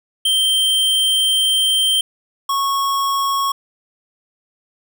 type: tone pair in turn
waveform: square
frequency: 3138 / 1101.8 Hz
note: G7 / C#6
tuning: +1 / -11 cents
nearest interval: octave + tritone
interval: 1812 cents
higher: first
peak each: -14 / -17 dBFS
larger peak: first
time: 0.25-2.01 / 2.49-3.52 s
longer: first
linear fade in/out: 5 ms
effects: none